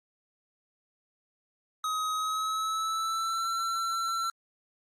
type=tone with pitch glide; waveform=square; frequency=1264 to 1346.9 Hz; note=D#6 to E6; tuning=+27 to +37 cents; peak=-29 dBFS; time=1.84-4.3 s; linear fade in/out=2 ms; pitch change=+110 cents; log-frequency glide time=2.14-3.48 s; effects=low-pass 10000 Hz 12 dB/octave + Opus 48 kbps